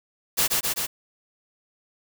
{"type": "noise with echo", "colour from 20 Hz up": "white", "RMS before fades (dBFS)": -21, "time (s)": [0.37, 0.48], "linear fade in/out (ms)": 20, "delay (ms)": 130, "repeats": 3, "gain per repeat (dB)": -2, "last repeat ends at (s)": 0.87, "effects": []}